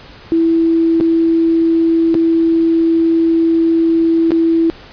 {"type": "tone with dropouts", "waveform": "sine", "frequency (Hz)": 329.6, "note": "E4", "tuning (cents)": 0, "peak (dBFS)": -9, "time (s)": [0.32, 4.7], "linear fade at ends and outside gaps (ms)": 0, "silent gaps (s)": [[1.001, 1.009], [2.143, 2.151], [4.307, 4.318]], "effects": ["pink hiss -38 dBFS RMS until 4.92 s", "resampled to 11025 Hz"]}